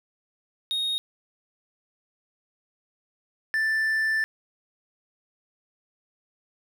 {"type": "tone pair in turn", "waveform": "triangle", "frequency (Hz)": [3729, 1767], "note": ["A#7", "A6"], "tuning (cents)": [0, 7], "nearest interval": "octave + minor second", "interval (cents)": 1293, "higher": "first", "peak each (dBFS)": [-23, -20], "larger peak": "second", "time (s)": [[0.71, 0.98], [3.54, 4.24]], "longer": "second", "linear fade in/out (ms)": 0, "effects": []}